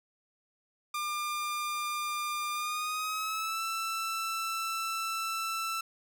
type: tone with pitch glide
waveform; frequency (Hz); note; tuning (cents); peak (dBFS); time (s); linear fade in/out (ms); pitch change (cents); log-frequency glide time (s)
sawtooth; 1199 to 1330.4; D6 to E6; +36 to +16; -28; 0.94-5.81; 5; +180; 2.52-3.63
effects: none